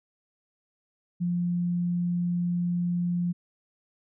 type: tone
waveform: sine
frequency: 175.1 Hz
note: F3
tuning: 5 cents sharp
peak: -24 dBFS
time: 1.2-3.33 s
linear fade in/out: 20 ms
effects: none